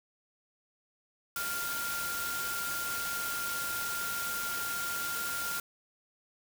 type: tone in noise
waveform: sine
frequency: 1396.9 Hz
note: F6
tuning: in tune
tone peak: -35 dBFS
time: 1.36-5.6 s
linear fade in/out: 2 ms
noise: white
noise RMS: -37 dBFS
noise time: 1.36-5.6 s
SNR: -1 dB
effects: none